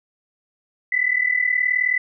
sine tone pair together, 1978 / 2017 Hz, B6 / B6, +2 / +36 cents, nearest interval unison, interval 34 cents, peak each -20 dBFS, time 0.92-1.98 s, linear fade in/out 5 ms, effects none

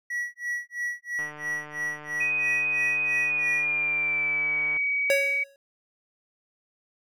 triangle tone with tremolo, 1933 Hz, B6, 38 cents flat, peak -24 dBFS, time 0.1-3.67 s, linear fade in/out 5 ms, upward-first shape sine, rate 3 Hz, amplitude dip 100%
click train, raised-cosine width 0.5 ms, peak -27 dBFS, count 538, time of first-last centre 1.19-4.77 s, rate 150 Hz
sine tone with pitch glide, 2500 to 2266 Hz, D#7 to C#7, +8 to +37 cents, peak -23 dBFS, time 2.2-5.44 s, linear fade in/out 10 ms, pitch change -171 cents, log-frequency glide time 3.19-4.58 s
square tone with exponential decay, 554 Hz, C#5, 1 cent flat, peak -19 dBFS, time 5.1-5.56 s, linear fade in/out 1 ms, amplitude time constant 100 ms
effects none

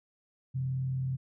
sine tone with frequency modulation, 131.1 Hz, C3, 4 cents sharp, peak -29 dBFS, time 0.54-1.17 s, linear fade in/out 20 ms, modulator 39.2 Hz, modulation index 0.3, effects none

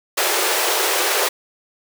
pink high-pass noise, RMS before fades -19 dBFS, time 0.17-1.29 s, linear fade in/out 10 ms, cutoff 350 Hz, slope 96 dB/octave, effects none

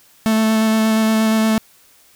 45% pulse tone with vibrato, 220 Hz, A3, in tune, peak -13 dBFS, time 0.26-1.58 s, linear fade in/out 0 ms, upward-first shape square, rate 8.5 Hz, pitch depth 9 cents each way, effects white hiss -51 dBFS RMS until 2.15 s

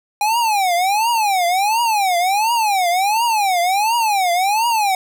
square tone with vibrato, 810 Hz, G#5, 43 cents flat, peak -15 dBFS, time 0.21-4.95 s, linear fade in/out 2 ms, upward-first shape triangle, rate 1.4 Hz, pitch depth 300 cents each way, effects none

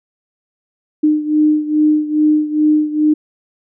sine beating tone pair, 303.5 / 305.9 Hz, D#4 / D#4, -43 / -29 cents, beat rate 2.4 Hz, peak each -12 / -16 dBFS, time 1.03-3.14 s, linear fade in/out 10 ms, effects none

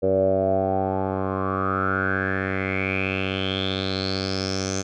10% pulse tone with low-pass filter sweep, 95.5 Hz, G2, 45 cents flat, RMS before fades -24 dBFS, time 0.02-4.83 s, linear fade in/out 20 ms, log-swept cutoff 520 to 6400 Hz, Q 8.5, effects none

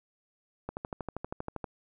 click train, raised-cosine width 1 ms, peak -21 dBFS, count 13, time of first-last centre 0.69-1.642 s, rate 12.6 Hz, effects none

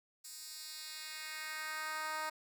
10% pulse tone with high-pass filter sweep, 311.1 Hz, D#4, in tune, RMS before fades -43 dBFS, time 0.24-2.3 s, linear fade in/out 10 ms, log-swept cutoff 6800 to 850 Hz, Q 1.3, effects none

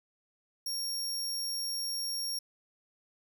sawtooth tone, 5560 Hz, F8, 9 cents flat, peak -30 dBFS, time 0.66-2.39 s, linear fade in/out 5 ms, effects none

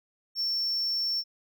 triangle tone, 5430 Hz, F8, 50 cents flat, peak -25 dBFS, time 0.35-1.24 s, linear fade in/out 50 ms, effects none

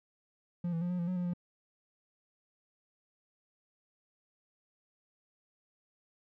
triangle tone with pitch steps, 174.4 / 165.6 / 176.2 / 179.7 / 171.6 / 183 / 177.8 / 175.7 Hz, F3 / E3 / F3 / F3 / F3 / F#3 / F3 / F3, -2 / +8 / +16 / +50 / -30 / -19 / +31 / +11 cents, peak -29 dBFS, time 0.64-1.336 s, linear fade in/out 5 ms, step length 87 ms, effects none

